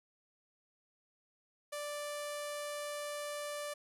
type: tone with low-pass filter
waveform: sawtooth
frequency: 587.3 Hz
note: D5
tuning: in tune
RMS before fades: -41 dBFS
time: 1.72-3.74 s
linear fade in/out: 10 ms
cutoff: 11000 Hz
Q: 1.9
effects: 12-bit